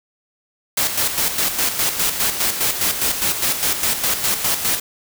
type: noise with tremolo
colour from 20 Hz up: white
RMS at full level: -18 dBFS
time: 0.77-4.8 s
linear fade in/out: 5 ms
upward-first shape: square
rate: 4.9 Hz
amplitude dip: 55%
effects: none